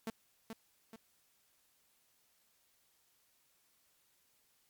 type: tone with echo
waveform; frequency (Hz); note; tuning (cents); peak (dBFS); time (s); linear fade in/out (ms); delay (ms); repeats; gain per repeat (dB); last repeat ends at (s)
sawtooth; 223.8; A3; +30; -33; 0.07-0.1; 2; 430; 2; -6; 0.96
effects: white hiss -73 dBFS RMS until 4.69 s + MP3 96 kbps